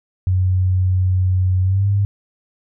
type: tone with pitch glide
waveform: sine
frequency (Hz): 92.5 to 100.29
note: F#2 to G2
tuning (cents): 0 to +40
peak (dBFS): -13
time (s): 0.27-2.05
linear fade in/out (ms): 0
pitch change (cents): +140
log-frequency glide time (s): 1.62-1.87
effects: none